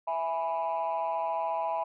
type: chord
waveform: sine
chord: E major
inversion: none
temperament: equal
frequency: 659.3 / 830.6 / 987.8 Hz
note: E5 / G#5 / B5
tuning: 0 / 0 / 0 cents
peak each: -31 dBFS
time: 0.07-1.84 s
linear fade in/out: 10 ms
effects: tanh soft clip ceiling -23 dBFS